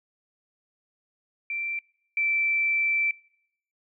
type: tone pair in turn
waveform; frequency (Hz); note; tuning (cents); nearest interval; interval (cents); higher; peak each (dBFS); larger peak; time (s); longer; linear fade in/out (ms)
sine; 2349 / 2333; D7 / D7; 0 / -12; unison; 12; first; -28 / -22; second; 1.5-1.79 / 2.17-3.11; second; 2
effects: noise-tail reverb RT60 0.8 s tail -25 dB re dry